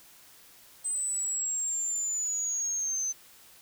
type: linear sweep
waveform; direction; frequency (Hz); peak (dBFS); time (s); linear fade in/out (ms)
sine; down; 8180 to 6130; -28; 0.84-3.13; 20
effects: white hiss -55 dBFS RMS until 3.61 s